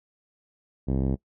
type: tone with low-pass filter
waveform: 5% pulse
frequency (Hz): 66.6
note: C2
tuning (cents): +31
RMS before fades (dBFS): -25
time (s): 0.87-1.16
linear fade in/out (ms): 20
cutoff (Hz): 230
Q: 0.71
effects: noise-tail reverb RT60 0.1 s tail -21 dB re dry